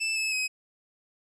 sawtooth tone with pitch steps, 2640 / 2603 / 2535 Hz, E7 / E7 / D#7, +2 / -22 / +32 cents, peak -23 dBFS, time 0-0.48 s, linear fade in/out 20 ms, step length 160 ms, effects resampled to 22050 Hz

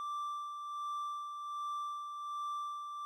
triangle tone with tremolo, 1174.7 Hz, D6, in tune, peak -34 dBFS, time 0-3.05 s, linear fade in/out 0 ms, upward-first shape sine, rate 1.3 Hz, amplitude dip 45%, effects none

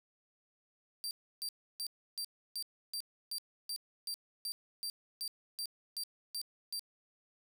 sawtooth tone bursts, 4699 Hz, D8, in tune, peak -34 dBFS, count 16, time 1.04-6.794 s, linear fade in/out 0 ms, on 69 ms, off 310 ms, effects none

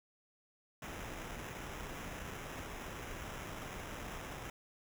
pink noise with sample-and-hold, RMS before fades -45 dBFS, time 0.82-4.5 s, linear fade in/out 2 ms, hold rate 4410 Hz, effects none

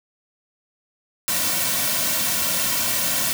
white noise with comb filter, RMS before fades -22 dBFS, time 1.28-3.33 s, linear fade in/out 0 ms, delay 2.4 ms, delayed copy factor -0.75, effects none

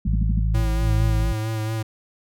sine tone bursts, 196 Hz, G3, in tune, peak -22 dBFS, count 5, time 0.05-0.395 s, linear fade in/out 5 ms, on 25 ms, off 55 ms
harmonic tone, 54.1 Hz, A1, 29 cents flat, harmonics 1 / 2 / 3, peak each -19 / -25 / -29 dBFS, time 0.06-1.33 s, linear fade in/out 10 ms
square tone with vibrato, 110 Hz, A2, in tune, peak -24 dBFS, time 0.54-1.83 s, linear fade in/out 10 ms, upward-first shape sine, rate 4.4 Hz, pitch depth 29 cents each way
effects none

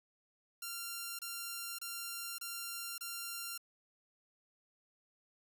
5% pulse tone bursts, 1382 Hz, F6, 19 cents flat, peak -29 dBFS, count 5, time 0.62-3.578 s, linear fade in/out 5 ms, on 570 ms, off 27 ms, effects none

